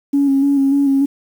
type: tone with vibrato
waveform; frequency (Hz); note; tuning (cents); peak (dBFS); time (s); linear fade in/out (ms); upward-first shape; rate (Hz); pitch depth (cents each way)
sine; 277.2; C#4; 0; -10; 0.13-1.06; 10; square; 3.4; 26
effects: tanh soft clip ceiling -6 dBFS + 7-bit